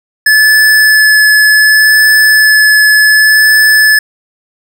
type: tone with vibrato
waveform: square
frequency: 1725 Hz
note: A6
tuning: 35 cents flat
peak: -4 dBFS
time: 0.26-3.99 s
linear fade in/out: 5 ms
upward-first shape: sine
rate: 0.67 Hz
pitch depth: 10 cents each way
effects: none